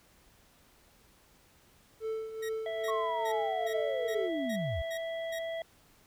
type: tone with tremolo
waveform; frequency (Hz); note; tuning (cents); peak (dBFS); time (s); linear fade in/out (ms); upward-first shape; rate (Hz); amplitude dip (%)
triangle; 442; A4; +8; -29; 2-4.3; 50; triangle; 2.4; 70
type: tone bursts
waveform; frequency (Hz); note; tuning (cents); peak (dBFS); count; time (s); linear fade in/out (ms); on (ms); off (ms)
sawtooth; 1890; A#6; +23; -37; 8; 2.42-5.392; 10; 74; 340
type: harmonic tone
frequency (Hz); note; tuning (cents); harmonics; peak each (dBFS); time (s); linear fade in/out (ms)
659.3; E5; 0; 1 / 3 / 5; -34 / -44 / -48; 2.66-5.62; 2
type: linear sweep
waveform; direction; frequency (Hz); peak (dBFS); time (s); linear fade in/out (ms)
sine; down; 1107 to 60; -32; 2.88-4.82; 5
effects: pink hiss -63 dBFS RMS until 6.06 s

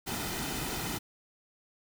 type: noise with comb filter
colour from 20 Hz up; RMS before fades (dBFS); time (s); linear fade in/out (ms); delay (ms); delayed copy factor
pink; -35; 0.06-0.99; 20; 1.8; -0.55
effects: none

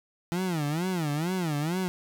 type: tone with vibrato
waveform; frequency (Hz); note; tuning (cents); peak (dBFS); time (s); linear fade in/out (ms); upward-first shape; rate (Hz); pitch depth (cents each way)
30% pulse; 164.81; E3; 0; -24; 0.32-1.88; 0; sine; 2.2; 230
effects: none

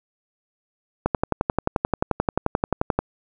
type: click train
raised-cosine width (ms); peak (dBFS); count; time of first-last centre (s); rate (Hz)
1; -5; 23; 1.06-2.99; 11.4
effects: none

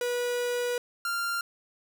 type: tone pair in turn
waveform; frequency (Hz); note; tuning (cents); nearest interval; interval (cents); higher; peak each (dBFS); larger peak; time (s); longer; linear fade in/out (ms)
45% pulse; 487.3 / 1389.1; B4 / F6; -23 / -10; octave + tritone; 1813; second; -27 / -28; first; 0.01-0.78 / 1.05-1.41; first; 2
effects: none

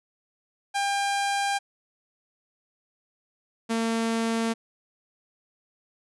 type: tone pair in turn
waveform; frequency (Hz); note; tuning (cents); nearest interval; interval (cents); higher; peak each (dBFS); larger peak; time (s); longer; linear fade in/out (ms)
sawtooth; 800 / 227.4; G5 / A#3; +35 / -43; octave + minor seventh; 2178; first; -20; neither; 0.74-1.59 / 3.69-4.54; neither; 20
effects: resampled to 24000 Hz

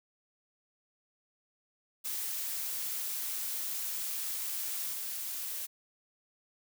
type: noise with level steps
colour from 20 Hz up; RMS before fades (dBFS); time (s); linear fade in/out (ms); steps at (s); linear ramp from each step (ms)
blue; -36 / -38; 2.04-5.67; 20; 4.92; 20
effects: none

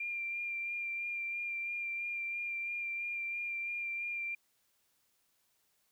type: tone with vibrato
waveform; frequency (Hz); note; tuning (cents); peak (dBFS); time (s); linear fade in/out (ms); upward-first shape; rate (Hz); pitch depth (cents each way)
sine; 2385; D7; +26; -35; 0-4.35; 5; sine; 3; 19
effects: white hiss -75 dBFS RMS until 5.91 s

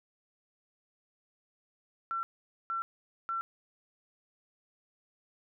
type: tone bursts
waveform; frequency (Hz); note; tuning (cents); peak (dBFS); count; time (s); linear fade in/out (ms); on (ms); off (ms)
sine; 1349; E6; +40; -31; 3; 2.11-3.41; 0; 120; 470
effects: none

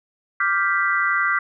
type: chord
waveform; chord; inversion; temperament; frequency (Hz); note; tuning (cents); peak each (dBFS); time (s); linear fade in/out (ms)
sine; G dominant seventh; second; equal; 1174.7 / 1396.9 / 1568 / 1975.5; D6 / F6 / G6 / B6; 0 / 0 / 0 / 0; -23; 0.4-1.39; 5
effects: none

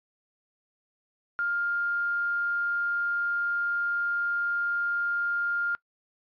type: tone with quantisation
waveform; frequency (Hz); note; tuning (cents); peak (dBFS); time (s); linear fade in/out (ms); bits
sine; 1404; F6; +9; -25; 1.39-5.75; 0; 9
effects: noise-tail reverb RT60 0.1 s tail -23 dB re dry + resampled to 11025 Hz

